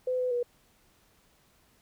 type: tone with pitch steps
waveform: sine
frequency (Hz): 507 / 503 / 484.3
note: B4 / B4 / B4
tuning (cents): +45 / +32 / -34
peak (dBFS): -26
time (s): 0.07-0.43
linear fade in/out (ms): 5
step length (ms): 120
effects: pink hiss -65 dBFS RMS until 1.81 s

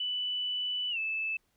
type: tone with pitch glide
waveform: sine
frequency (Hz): 2979 to 2624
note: F#7 to E7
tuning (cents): +11 to -9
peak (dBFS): -30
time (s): 0-1.37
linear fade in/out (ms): 5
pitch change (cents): -220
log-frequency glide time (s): 0.9-0.98
effects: pink hiss -74 dBFS RMS until 1.56 s

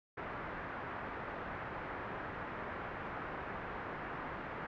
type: low-pass noise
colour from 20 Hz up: white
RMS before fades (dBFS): -43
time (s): 0.17-4.67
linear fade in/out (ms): 10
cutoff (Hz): 1700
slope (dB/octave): 24
effects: none

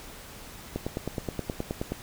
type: click train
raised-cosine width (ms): 2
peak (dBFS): -16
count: 12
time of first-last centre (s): 0.76-1.92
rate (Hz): 9.48
effects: pink hiss -45 dBFS RMS until 2.02 s

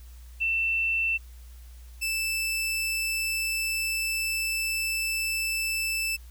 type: tone pair in turn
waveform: sine / sawtooth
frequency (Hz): 2680 / 2642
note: E7 / E7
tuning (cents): +28 / +3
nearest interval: unison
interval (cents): 25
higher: first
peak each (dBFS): -23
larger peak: neither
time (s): 0.4-1.18 / 2.01-6.17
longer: second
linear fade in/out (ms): 20
effects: added 60 Hz sine -43 dBFS peak until 6.3 s + white hiss -58 dBFS RMS until 6.3 s

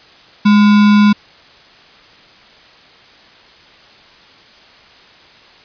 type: tone with sample-and-hold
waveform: sine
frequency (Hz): 207.7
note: G#3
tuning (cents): 0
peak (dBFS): -5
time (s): 0.45-1.13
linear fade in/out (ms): 10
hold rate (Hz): 1225
effects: white hiss -43 dBFS RMS until 5.64 s + resampled to 11025 Hz

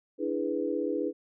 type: chord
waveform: sine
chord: E dominant seventh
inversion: third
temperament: equal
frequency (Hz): 293.7 / 329.6 / 415.3 / 493.9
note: D4 / E4 / G#4 / B4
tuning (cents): 0 / 0 / 0 / 0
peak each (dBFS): -33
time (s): 0.18-1.13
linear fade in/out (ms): 50
effects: none

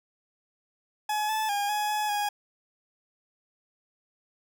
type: tone with pitch steps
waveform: 40% pulse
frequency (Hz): 847 / 869 / 813 / 840 / 846 / 826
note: G#5 / A5 / G#5 / G#5 / G#5 / G#5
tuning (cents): +34 / -22 / -37 / +19 / +32 / -10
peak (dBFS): -25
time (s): 1.09-2.29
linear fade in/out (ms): 5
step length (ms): 200
effects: none

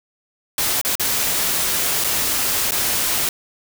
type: noise with dropouts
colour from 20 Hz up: white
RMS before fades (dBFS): -20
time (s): 0.58-3.29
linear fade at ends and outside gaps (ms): 2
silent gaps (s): 0.814-0.849 / 0.954-0.996 / 2.04-2.044 / 2.709-2.719
effects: none

